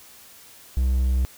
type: tone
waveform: triangle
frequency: 63.9 Hz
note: C2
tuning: 40 cents flat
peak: -16 dBFS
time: 0.77-1.25 s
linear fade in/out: 0 ms
effects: white hiss -48 dBFS RMS until 1.37 s